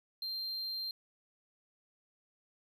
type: tone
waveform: triangle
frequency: 4169 Hz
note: C8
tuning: 7 cents flat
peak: -35 dBFS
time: 0.22-0.91 s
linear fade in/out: 2 ms
effects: none